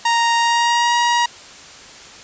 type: tone with pitch glide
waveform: sawtooth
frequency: 932.3 to 952.4 Hz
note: A#5 to A#5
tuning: 0 to +37 cents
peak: -10 dBFS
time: 0.05-1.26 s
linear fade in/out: 5 ms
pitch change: +37 cents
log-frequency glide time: 0.38-0.94 s
effects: white hiss -39 dBFS RMS until 2.23 s + resampled to 16000 Hz